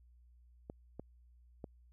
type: clicks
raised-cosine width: 2 ms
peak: -30 dBFS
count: 3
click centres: 0.699 / 0.996 / 1.642 s
effects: added 60 Hz sine -60 dBFS peak until 1.92 s